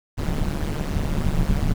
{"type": "noise with amplitude modulation", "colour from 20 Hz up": "brown", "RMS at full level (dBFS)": -18, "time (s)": [0.17, 1.74], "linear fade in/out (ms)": 20, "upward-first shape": "sine", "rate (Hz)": 147, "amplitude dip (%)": 95, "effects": []}